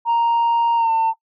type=tone with pitch glide; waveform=sine; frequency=932.3 to 900.5 Hz; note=A#5 to A5; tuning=0 to +40 cents; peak=-12 dBFS; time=0.05-1.14 s; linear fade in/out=50 ms; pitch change=-60 cents; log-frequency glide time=0.76-0.91 s; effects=noise-tail reverb RT60 0.1 s tail -19 dB re dry + tanh soft clip ceiling -13 dBFS